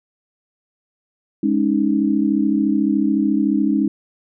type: chord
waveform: sine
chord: Ab suspended fourth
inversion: none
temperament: equal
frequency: 207.7 / 277.2 / 311.1 Hz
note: Ab3 / Db4 / Eb4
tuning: 0 / 0 / 0 cents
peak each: -19 dBFS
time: 1.43-3.88 s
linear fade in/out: 5 ms
effects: none